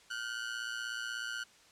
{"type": "ring-modulated tone", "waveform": "sawtooth", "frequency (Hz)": 1480, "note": "F#6", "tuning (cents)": 0, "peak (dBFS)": -30, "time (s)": [0.1, 1.44], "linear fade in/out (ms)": 10, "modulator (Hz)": 58.2, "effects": ["white hiss -61 dBFS RMS until 1.71 s", "low-pass 7000 Hz 12 dB/octave"]}